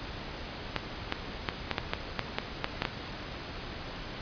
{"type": "clicks", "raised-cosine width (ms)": 0.3, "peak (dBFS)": -11, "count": 11, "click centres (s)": [0.763, 1.124, 1.488, 1.713, 1.782, 1.935, 2.193, 2.385, 2.644, 2.821, 2.852], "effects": ["pink hiss -40 dBFS RMS until 4.21 s", "resampled to 11025 Hz"]}